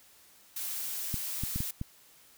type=noise; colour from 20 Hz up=blue; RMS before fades=-36 dBFS; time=0.56-1.71 s; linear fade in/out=5 ms
type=clicks; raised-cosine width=5 ms; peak=-21 dBFS; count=5; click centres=1.142 / 1.436 / 1.56 / 1.605 / 1.814 s
effects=white hiss -59 dBFS RMS until 2.37 s